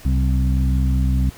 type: harmonic tone with a mistuned harmonic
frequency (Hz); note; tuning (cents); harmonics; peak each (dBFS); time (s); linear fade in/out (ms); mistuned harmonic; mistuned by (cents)
65.41; C2; 0; 1 / 2 / 3 / 4; -16 / -22 / -26 / -28; 0.05-1.3; 5; 3; -36
effects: pink hiss -43 dBFS RMS until 1.37 s